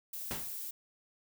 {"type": "noise", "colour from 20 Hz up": "violet", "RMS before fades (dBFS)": -41, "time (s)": [0.13, 0.71], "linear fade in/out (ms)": 5}
{"type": "noise with exponential decay", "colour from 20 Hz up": "pink", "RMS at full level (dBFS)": -35, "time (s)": [0.31, 0.59], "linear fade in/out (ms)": 0, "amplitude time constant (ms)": 59}
{"effects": ["high-pass 60 Hz 12 dB/octave"]}